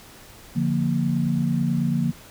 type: chord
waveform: sine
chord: Bb major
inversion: first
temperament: just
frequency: 145.68 / 174.81 / 233.1 Hz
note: D3 / F3 / Bb3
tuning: -14 / +2 / 0 cents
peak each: -24 dBFS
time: 0.55-2.12 s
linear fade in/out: 20 ms
effects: pink hiss -46 dBFS RMS until 2.3 s